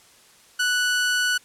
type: tone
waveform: sawtooth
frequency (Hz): 1480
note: F#6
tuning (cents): 0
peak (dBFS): -16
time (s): 0.59-1.38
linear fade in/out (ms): 10
effects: white hiss -53 dBFS RMS until 1.44 s + low-pass 10000 Hz 12 dB/octave